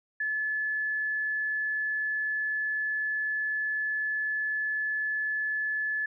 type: tone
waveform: sine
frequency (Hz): 1724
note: A6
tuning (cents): -36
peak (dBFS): -27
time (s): 0.2-6.06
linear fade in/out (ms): 5
effects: none